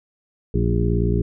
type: harmonic tone with a mistuned harmonic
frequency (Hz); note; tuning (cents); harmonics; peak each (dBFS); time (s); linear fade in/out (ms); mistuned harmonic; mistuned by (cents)
58.27; A#1; 0; 1 / 2 / 3 / 4 / 5 / 6 / 7; -21 / -22 / -24 / -29 / -31 / -28 / -26; 0.54-1.22; 5; 4; -63
effects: none